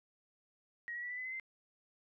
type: tone with pitch steps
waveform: sine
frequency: 1892 / 1921.7 / 1951.9 / 1982.6 / 2014 / 2045 / 2078 Hz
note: A#6 / B6 / B6 / B6 / B6 / C7 / C7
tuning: +25 / -48 / -21 / +6 / +33 / -40 / -12 cents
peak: -39 dBFS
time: 0.88-1.398 s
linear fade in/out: 0 ms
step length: 74 ms
effects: none

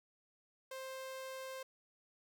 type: tone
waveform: sawtooth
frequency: 526 Hz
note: C5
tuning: 9 cents sharp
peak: -40 dBFS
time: 0.71-1.63 s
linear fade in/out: 5 ms
effects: none

